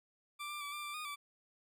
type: tone with pitch steps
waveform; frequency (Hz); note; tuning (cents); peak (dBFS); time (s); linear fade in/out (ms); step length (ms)
20% pulse; 1176 / 1187 / 1153 / 1188 / 1176 / 1230 / 1159; D6 / D6 / D6 / D6 / D6 / D#6 / D6; +2 / +18 / -32 / +20 / +2 / -20 / -23; -36; 0.39-1.16; 20; 110
effects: none